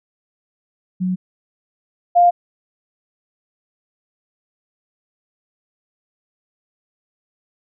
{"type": "tone pair in turn", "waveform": "sine", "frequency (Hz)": [183.9, 701.4], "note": ["F#3", "F5"], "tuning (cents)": [-10, 7], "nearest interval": "octave + major seventh", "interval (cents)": 2317, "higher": "second", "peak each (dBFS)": [-17, -8], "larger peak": "second", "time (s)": [[1, 1.16], [2.15, 2.31]], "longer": "neither", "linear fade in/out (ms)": 20, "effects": []}